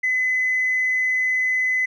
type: tone with tanh clipping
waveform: triangle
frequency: 2021 Hz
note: B6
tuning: 39 cents sharp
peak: -18 dBFS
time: 0.03-1.86 s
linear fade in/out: 10 ms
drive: 4 dB
effects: none